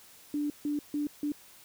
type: tone bursts at uneven times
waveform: sine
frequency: 293.7 Hz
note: D4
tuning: in tune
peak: -28 dBFS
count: 4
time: 0.34-0.5 / 0.65-0.79 / 0.94-1.07 / 1.23-1.32 s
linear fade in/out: 2 ms
effects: white hiss -55 dBFS RMS until 1.64 s